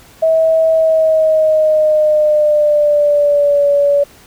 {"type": "tone with pitch glide", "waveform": "sine", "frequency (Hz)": [645, 571.3], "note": ["E5", "D5"], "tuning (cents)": [-38, -48], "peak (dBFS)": -8, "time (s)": [0.22, 4.04], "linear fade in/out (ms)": 10, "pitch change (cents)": -210, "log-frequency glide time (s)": [0.73, 3.67], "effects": ["pink hiss -43 dBFS RMS until 4.26 s"]}